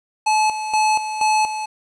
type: tone with tremolo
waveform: square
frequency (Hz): 861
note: A5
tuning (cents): -38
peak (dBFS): -15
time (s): 0.26-1.66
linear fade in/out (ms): 10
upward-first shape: square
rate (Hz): 2.1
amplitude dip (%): 65
effects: resampled to 22050 Hz + 8-bit